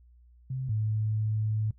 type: tone pair in turn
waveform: sine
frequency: 130.7 / 108.09 Hz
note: C3 / A2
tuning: -1 / -30 cents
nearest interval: minor third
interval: 329 cents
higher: first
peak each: -30 / -26 dBFS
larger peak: second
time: 0.5-0.69 / 0.69-1.71 s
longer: second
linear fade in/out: 5 ms
effects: noise-tail reverb RT60 0.1 s tail -18 dB re dry + added 60 Hz sine -54 dBFS peak until 1.78 s